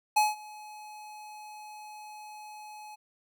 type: tone with ADSR envelope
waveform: square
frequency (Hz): 848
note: G#5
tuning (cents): +36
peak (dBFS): -20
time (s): 0.16-2.96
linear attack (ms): 11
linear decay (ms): 180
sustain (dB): -24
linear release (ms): 18
effects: none